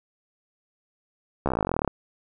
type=slowing click train; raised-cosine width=1 ms; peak=-10 dBFS; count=21; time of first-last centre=1.46-1.877 s; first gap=14 ms; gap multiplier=1.04; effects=none